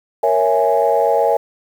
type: chord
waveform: sine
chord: A# half-diminished seventh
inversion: none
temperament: equal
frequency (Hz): 466.2 / 554.4 / 659.3 / 830.6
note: A#4 / C#5 / E5 / G#5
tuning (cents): 0 / 0 / 0 / 0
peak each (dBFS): -17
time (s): 0.23-1.37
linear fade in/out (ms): 5
effects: tanh soft clip ceiling -3 dBFS + 7-bit